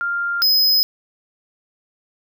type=tone pair in turn; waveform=sine / square; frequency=1396.9 / 5059 Hz; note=F6 / D#8; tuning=0 / +28 cents; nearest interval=octave + minor seventh; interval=2228 cents; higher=second; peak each=-19 / -13 dBFS; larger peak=second; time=0.01-0.42 / 0.42-0.83 s; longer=neither; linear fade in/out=0 ms; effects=none